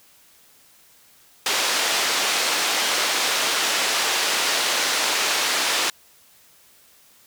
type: band-pass noise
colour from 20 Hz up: white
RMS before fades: -22 dBFS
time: 1.46-5.9 s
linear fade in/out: 2 ms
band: 400 to 5200 Hz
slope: 12 dB/octave
effects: white hiss -54 dBFS RMS until 7.26 s

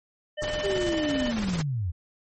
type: harmonic tone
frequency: 603 Hz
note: D5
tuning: 46 cents sharp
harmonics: 1 / 3 / 5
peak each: -29 / -37 / -37 dBFS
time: 0.37-1.32 s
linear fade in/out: 20 ms
type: noise with tremolo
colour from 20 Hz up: pink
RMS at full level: -32 dBFS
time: 0.42-1.62 s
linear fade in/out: 0 ms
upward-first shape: square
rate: 18 Hz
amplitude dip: 45%
type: linear sweep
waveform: sine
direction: down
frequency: 407.6 to 77.9 Hz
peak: -25 dBFS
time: 0.63-1.92 s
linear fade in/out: 20 ms
effects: MP3 32 kbps

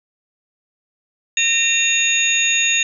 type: tone cluster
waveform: sine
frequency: 1843 / 2418 / 2732 / 3669 / 6710 Hz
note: A#6 / D7 / F7 / A#7 / G#8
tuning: -20 / +50 / -39 / -28 / +17 cents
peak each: -24 / -26 / -18 / -20 / -20 dBFS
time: 1.37-2.83 s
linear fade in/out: 2 ms
effects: none

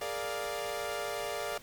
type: chord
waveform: sawtooth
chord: Bb dominant seventh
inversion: third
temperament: equal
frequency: 415.3 / 466.2 / 587.3 / 698.5 Hz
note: Ab4 / Bb4 / D5 / F5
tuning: 0 / 0 / 0 / 0 cents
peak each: -37 / -37 / -34 / -36 dBFS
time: 0.01-1.58 s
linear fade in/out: 5 ms
effects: pink hiss -54 dBFS RMS until 1.62 s

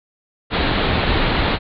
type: low-pass noise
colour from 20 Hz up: pink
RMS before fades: -18 dBFS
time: 0.5-1.59 s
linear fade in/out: 50 ms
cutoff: 4300 Hz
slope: 96 dB/octave
effects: none

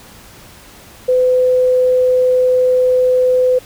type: tone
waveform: sine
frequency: 506 Hz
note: B4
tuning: 42 cents sharp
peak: -9 dBFS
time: 1.08-3.59 s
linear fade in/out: 10 ms
effects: pink hiss -40 dBFS RMS until 3.65 s

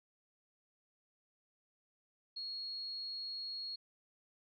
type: tone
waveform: sine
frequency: 4308 Hz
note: C8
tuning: 50 cents sharp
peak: -40 dBFS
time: 2.36-3.76 s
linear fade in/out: 10 ms
effects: none

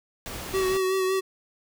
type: noise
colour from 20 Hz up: pink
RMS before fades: -36 dBFS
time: 0.26-0.77 s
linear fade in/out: 0 ms
type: tone with vibrato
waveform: square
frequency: 378.3 Hz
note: F#4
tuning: 38 cents sharp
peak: -23 dBFS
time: 0.53-1.21 s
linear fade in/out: 20 ms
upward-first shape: sine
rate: 5.3 Hz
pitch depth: 26 cents each way
effects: none

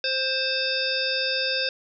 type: harmonic tone with a mistuned harmonic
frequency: 525 Hz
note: C5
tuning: 6 cents sharp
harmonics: 1 / 3 / 5 / 7 / 9 / 10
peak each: -30 / -30 / -30 / -30 / -30 / -30 dBFS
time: 0.04-1.69 s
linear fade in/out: 2 ms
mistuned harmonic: 7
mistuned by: -16 cents
effects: none

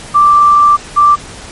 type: tone pair in turn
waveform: sine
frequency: 1174.7 / 1174.7 Hz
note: D6 / D6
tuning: 0 / 0 cents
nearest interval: unison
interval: 0 cents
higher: neither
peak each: -3 dBFS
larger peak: neither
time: 0.14-0.77 / 0.96-1.16 s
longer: first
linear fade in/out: 20 ms
effects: pink hiss -30 dBFS RMS until 1.51 s + MP3 48 kbps

